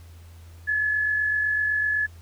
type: tone with amplitude modulation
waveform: sine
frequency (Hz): 1710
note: A6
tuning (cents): -50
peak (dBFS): -19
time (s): 0.67-2.07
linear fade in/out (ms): 20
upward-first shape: sine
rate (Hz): 47.9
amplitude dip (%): 40
effects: added 84 Hz sine -43 dBFS peak until 2.21 s + pink hiss -56 dBFS RMS until 2.21 s